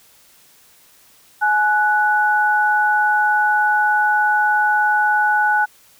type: tone pair together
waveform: sine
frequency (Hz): 843.3 / 1480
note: G#5 / F#6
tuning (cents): +26 / 0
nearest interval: minor seventh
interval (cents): 974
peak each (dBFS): -16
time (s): 1.41-5.66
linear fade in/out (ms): 20
effects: white hiss -51 dBFS RMS until 5.99 s